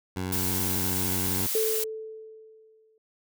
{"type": "tone", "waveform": "15% pulse", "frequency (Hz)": 92.5, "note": "F#2", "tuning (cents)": 0, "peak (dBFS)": -23, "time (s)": [0.16, 1.47], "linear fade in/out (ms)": 5}
{"type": "noise", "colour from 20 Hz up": "blue", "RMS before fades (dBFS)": -29, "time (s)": [0.32, 1.84], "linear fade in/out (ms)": 5}
{"type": "tone with exponential decay", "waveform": "sine", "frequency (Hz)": 439.1, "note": "A4", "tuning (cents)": -4, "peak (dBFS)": -22, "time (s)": [1.55, 2.98], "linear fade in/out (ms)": 2, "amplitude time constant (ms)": 310}
{"effects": []}